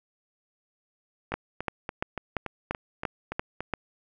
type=two click trains; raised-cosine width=0.5 ms; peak=-17 / -12 dBFS; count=9 / 8; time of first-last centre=1.32-3.606 / 1.34-3.737 s; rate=3.5 / 2.92 Hz; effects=none